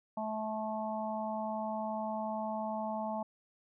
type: harmonic tone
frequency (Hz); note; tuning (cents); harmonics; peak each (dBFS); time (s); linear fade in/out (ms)
217.2; A3; -22; 1 / 3 / 4 / 5; -39 / -38 / -38 / -46; 0.17-3.23; 5
effects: none